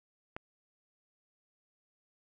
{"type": "click", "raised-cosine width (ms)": 0.5, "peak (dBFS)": -24, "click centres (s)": 0.365, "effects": []}